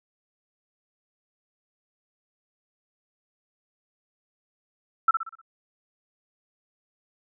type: tone with echo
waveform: sine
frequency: 1330 Hz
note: E6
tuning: 15 cents sharp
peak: -14 dBFS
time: 5.08-5.11 s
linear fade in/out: 5 ms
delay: 61 ms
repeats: 5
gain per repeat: -7 dB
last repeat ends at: 5.415 s
effects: none